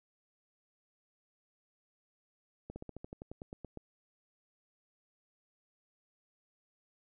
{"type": "slowing click train", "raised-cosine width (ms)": 2, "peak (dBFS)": -30, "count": 13, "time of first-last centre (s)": [2.7, 3.773], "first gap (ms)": 60, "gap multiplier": 1.07, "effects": []}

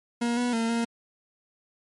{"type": "tone with pitch steps", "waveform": "40% pulse", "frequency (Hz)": [236.9, 244.1, 228.1, 232.4], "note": ["A#3", "B3", "A#3", "A#3"], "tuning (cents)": [28, -20, -37, -5], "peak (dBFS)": -23, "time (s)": [0.21, 0.85], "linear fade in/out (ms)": 10, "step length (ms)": 160, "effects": ["MP3 48 kbps"]}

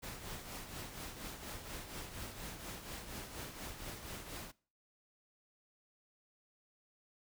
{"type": "noise with tremolo", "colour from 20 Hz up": "pink", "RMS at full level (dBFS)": -44, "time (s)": [0.02, 4.52], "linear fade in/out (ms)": 20, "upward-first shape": "triangle", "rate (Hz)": 4.2, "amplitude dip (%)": 60, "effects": ["noise-tail reverb RT60 0.4 s tail -22 dB re dry"]}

